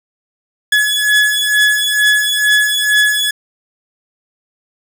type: beating tone pair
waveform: 30% pulse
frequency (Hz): 1697 / 1699.2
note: G#6 / G#6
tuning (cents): +37 / +39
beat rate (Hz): 2.2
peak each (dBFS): -11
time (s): 0.72-3.31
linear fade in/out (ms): 5
effects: 7-bit